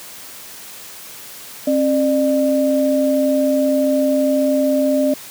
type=tone pair together; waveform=sine; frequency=268.4 / 599 Hz; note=C4 / D5; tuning=+44 / +34 cents; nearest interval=octave + major second; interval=1390 cents; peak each=-16 dBFS; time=1.67-5.14 s; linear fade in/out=5 ms; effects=white hiss -36 dBFS RMS until 5.3 s + high-pass 100 Hz 12 dB/octave